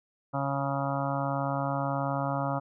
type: harmonic tone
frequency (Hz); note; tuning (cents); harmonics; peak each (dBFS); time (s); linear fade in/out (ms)
138.59; C#3; 0; 1 / 2 / 4 / 5 / 6 / 7 / 8 / 9 / 10; -32 / -35 / -35 / -35 / -37 / -37 / -42 / -37 / -43; 0.33-2.6; 20
effects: none